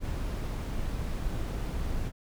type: noise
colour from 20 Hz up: brown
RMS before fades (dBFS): -32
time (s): 0-2.12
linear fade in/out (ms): 50
effects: none